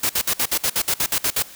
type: noise bursts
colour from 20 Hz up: white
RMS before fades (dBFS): -20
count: 12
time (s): 0.03-1.425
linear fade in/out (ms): 5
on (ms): 64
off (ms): 57
effects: white hiss -42 dBFS RMS until 1.55 s